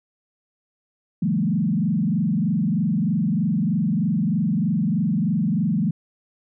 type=tone with frequency modulation; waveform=sine; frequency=190.7 Hz; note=G3; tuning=47 cents flat; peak=-18 dBFS; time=1.22-5.91 s; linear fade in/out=5 ms; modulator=23.2 Hz; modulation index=1.8; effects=none